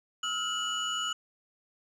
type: tone cluster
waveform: sine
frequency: 1291 / 1411 / 2938 / 6890 Hz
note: E6 / F6 / F#7 / A8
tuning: -37 / +17 / -13 / -37 cents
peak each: -35 / -36 / -31 / -37 dBFS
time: 0.23-1.13 s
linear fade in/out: 5 ms
effects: tanh soft clip ceiling -24 dBFS